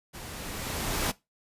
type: noise with level ramp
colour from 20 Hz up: pink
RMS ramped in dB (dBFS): -43 to -27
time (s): 0.13-1.12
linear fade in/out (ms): 20
effects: noise-tail reverb RT60 0.2 s tail -19 dB re dry + resampled to 32000 Hz